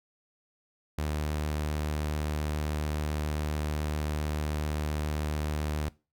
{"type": "tone", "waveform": "sawtooth", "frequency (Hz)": 75.6, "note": "D#2", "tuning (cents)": -49, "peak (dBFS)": -25, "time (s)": [0.98, 5.89], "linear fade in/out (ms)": 5, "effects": ["noise-tail reverb RT60 0.3 s tail -21 dB re dry"]}